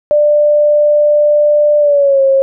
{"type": "tone with pitch glide", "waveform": "sine", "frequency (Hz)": [593, 540.7], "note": ["D5", "C#5"], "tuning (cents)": [17, -43], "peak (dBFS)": -6, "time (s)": [0.11, 2.42], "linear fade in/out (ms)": 0, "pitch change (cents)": -160, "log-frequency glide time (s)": [1.79, 2.22], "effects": []}